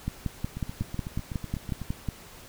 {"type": "two click trains", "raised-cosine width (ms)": 5, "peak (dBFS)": [-16, -22], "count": [12, 11], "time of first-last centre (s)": [[0.08, 2.087], [0.57, 1.817]], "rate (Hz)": [5.48, 8.02], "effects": ["pink hiss -48 dBFS RMS until 2.48 s"]}